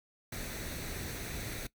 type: noise with comb filter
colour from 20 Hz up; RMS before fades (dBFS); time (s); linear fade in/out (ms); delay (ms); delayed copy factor
pink; -40; 0.32-1.67; 5; 0.49; +0.5
effects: noise-tail reverb RT60 0.1 s tail -19 dB re dry